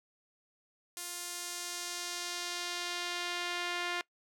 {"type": "tone with band-pass filter sweep", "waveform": "sawtooth", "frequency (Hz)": 351.3, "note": "F4", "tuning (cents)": 10, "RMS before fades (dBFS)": -38, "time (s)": [0.97, 4.01], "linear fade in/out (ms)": 0, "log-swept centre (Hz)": [9500, 2400], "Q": 0.99, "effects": ["noise-tail reverb RT60 0.1 s tail -22 dB re dry"]}